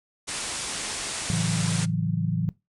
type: low-pass noise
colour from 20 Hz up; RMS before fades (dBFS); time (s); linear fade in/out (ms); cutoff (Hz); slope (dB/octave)
white; -32; 0.27-1.86; 20; 10000; 96
type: chord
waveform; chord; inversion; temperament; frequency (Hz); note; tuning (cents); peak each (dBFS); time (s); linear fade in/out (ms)
sine; F# minor seventh; first; equal; 110 / 138.59 / 164.81 / 185; A2 / C#3 / E3 / F#3; 0 / 0 / 0 / 0; -29 / -31 / -26 / -30; 1.3-2.49; 0
effects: noise-tail reverb RT60 0.2 s tail -20 dB re dry